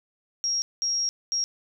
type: tone bursts at uneven times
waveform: sine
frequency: 5600 Hz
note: F8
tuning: 4 cents sharp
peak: -23 dBFS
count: 3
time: 0.44-0.62 / 0.82-1.09 / 1.32-1.44 s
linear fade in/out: 0 ms
effects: none